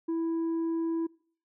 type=tone with tanh clipping; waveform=sine; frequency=329.6 Hz; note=E4; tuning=in tune; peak=-28 dBFS; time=0.08-1.07 s; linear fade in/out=10 ms; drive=3 dB; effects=noise-tail reverb RT60 0.5 s tail -24 dB re dry